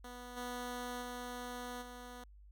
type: tone with level steps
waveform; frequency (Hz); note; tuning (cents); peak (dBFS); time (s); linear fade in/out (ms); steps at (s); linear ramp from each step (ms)
10% pulse; 245.9; B3; -7; -39 / -32 / -34 / -40; 0.04-2.24; 5; 0.36 / 1.01 / 1.81; 20
effects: added 50 Hz sine -55 dBFS peak until 2.51 s